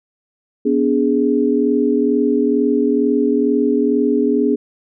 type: chord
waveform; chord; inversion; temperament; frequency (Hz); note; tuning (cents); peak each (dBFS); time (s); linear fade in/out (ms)
sine; G# diminished; first; equal with one note detuned; 246.9 / 289.1 / 415.3; B3 / D4 / G#4; 0 / -27 / 0; -17; 0.65-4.56; 10
effects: none